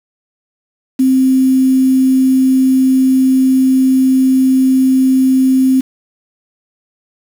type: tone with quantisation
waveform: sine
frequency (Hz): 261.6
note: C4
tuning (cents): 0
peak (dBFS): -7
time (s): 0.99-5.81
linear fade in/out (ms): 10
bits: 5
effects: none